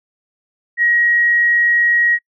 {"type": "tone", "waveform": "sine", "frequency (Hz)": 1896, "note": "A#6", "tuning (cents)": 29, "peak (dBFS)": -11, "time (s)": [0.77, 2.19], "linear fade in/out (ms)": 50, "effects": ["noise-tail reverb RT60 0.1 s tail -26 dB re dry"]}